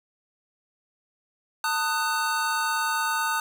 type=chord; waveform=square; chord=D# diminished; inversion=second; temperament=just; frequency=896 / 1244.5 / 1493.4 Hz; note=A5 / D#6 / F#6; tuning=+31 / 0 / +16 cents; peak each=-29 dBFS; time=1.64-3.4 s; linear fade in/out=2 ms; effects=none